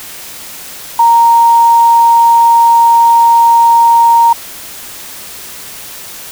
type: tone with quantisation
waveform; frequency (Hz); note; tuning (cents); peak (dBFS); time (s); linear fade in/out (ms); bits
sine; 930; A#5; -4; -3; 0.99-4.33; 5; 5
effects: white hiss -28 dBFS RMS until 6.31 s